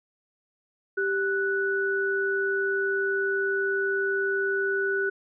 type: tone pair together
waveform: sine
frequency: 392 / 1480 Hz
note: G4 / F#6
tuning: 0 / 0 cents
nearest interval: octave + major seventh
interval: 2300 cents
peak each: -26 dBFS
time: 0.97-5.1 s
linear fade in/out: 10 ms
effects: none